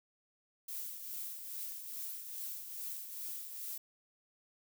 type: noise with tremolo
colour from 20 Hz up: violet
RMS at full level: -41 dBFS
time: 0.68-3.78 s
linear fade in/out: 5 ms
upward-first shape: triangle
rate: 2.4 Hz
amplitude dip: 55%
effects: none